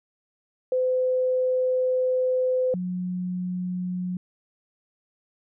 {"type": "tone pair in turn", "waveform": "sine", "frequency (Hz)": [510, 181.04], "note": ["C5", "F#3"], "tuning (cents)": [-44, -37], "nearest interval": "octave + tritone", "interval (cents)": 1793, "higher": "first", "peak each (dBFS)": [-20, -26], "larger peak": "first", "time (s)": [[0.72, 2.74], [2.74, 4.17]], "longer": "first", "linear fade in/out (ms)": 2, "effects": []}